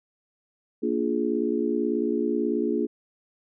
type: chord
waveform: sine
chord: Bb dominant seventh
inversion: none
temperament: just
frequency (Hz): 233.1 / 291.4 / 349.6 / 419.5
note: Bb3 / D4 / F4 / Ab4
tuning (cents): 0 / -13 / +2 / +17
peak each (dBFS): -28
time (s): 0.82-2.87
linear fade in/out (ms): 20
effects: none